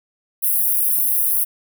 white high-pass noise, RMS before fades -18 dBFS, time 0.42-1.45 s, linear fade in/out 20 ms, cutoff 9800 Hz, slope 96 dB/octave, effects none

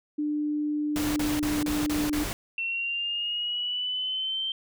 sine tone, 298.3 Hz, D4, 27 cents sharp, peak -25 dBFS, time 0.18-2.24 s, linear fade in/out 10 ms
pink noise bursts, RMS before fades -32 dBFS, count 6, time 0.96-2.33 s, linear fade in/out 0 ms, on 200 ms, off 34 ms
sine linear sweep, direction up, 2702 to 3136 Hz, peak -27 dBFS, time 2.58-4.52 s, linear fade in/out 2 ms
effects none

